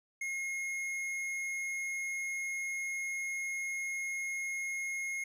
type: tone with hard clipping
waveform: triangle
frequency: 2154 Hz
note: C7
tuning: 50 cents sharp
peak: -36 dBFS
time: 0.21-5.24 s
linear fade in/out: 5 ms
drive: 13 dB
effects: none